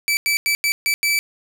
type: tone bursts at uneven times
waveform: sawtooth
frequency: 2312 Hz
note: D7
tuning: 28 cents flat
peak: -13 dBFS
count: 6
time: 0.08-0.17 / 0.26-0.37 / 0.46-0.55 / 0.64-0.72 / 0.86-0.94 / 1.03-1.19 s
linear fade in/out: 0 ms
effects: 8-bit